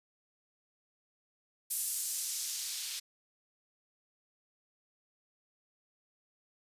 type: noise with band-pass filter sweep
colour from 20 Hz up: blue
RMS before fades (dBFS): -37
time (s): 1.7-3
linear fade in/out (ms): 10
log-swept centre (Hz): 10000 to 3700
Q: 1.1
effects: resampled to 32000 Hz